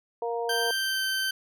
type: harmonic tone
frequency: 234 Hz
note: A#3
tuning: 7 cents sharp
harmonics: 2 / 3 / 4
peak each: -29 / -33 / -35 dBFS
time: 0.22-0.71 s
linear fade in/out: 2 ms
type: tone with pitch glide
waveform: 20% pulse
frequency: 1568 to 1548.2 Hz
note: G6 to G6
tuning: 0 to -22 cents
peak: -21 dBFS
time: 0.49-1.31 s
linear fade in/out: 5 ms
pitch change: -22 cents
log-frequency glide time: 0.72-1.03 s
effects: none